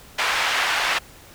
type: band-pass noise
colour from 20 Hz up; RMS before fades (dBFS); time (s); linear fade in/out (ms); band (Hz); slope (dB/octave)
white; -22; 0.18-0.99; 10; 860 to 2400; 12
effects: pink hiss -46 dBFS RMS until 1.34 s